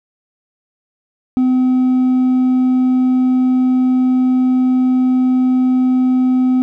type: tone with hard clipping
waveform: sine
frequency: 255.2 Hz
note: C4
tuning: 43 cents flat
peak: -11 dBFS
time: 1.37-6.62 s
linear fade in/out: 0 ms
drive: 2 dB
effects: none